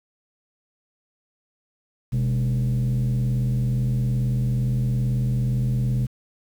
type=tone with frequency modulation; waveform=sine; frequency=126 Hz; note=B2; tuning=35 cents sharp; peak=-17 dBFS; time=2.12-6.07 s; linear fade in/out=20 ms; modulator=77.7 Hz; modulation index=0.64; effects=tanh soft clip ceiling -18 dBFS + 8-bit